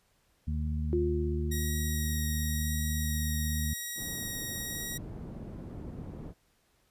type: harmonic tone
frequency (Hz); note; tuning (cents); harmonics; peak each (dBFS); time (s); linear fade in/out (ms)
76.4; D#2; -31; 1 / 2 / 3; -30 / -37 / -38; 0.47-3.74; 10
type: tone with exponential decay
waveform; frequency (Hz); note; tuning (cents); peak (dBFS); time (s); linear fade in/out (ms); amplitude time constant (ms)
sine; 352.6; F4; +17; -25; 0.93-2.64; 0; 370
type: tone with vibrato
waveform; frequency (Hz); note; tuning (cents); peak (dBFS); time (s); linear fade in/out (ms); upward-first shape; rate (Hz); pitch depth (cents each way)
5% pulse; 1895; A#6; +28; -25; 1.51-4.98; 10; triangle; 0.94; 9
type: low-pass noise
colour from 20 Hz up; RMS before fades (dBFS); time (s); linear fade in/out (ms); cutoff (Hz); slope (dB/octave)
white; -42; 3.95-6.34; 50; 230; 12
effects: pink hiss -70 dBFS RMS until 6.9 s + resampled to 32000 Hz